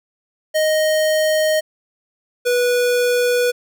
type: tone pair in turn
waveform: square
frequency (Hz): 622.3 / 489.4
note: D#5 / B4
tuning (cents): 0 / -16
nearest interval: major third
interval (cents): 416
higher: first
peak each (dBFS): -15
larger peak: neither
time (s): 0.54-1.61 / 2.45-3.52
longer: neither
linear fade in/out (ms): 20
effects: none